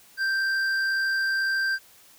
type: tone pair together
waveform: triangle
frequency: 1568 / 4766 Hz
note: G6 / D8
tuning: 0 / +25 cents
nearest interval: octave + perfect fifth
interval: 1925 cents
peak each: -21 / -33 dBFS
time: 0.17-1.79 s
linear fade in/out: 50 ms
effects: white hiss -54 dBFS RMS until 2.18 s